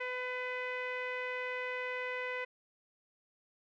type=tone with low-pass filter; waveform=sawtooth; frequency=502 Hz; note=B4; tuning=28 cents sharp; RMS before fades=-38 dBFS; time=0-2.45 s; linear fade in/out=10 ms; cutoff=2200 Hz; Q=5.7; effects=none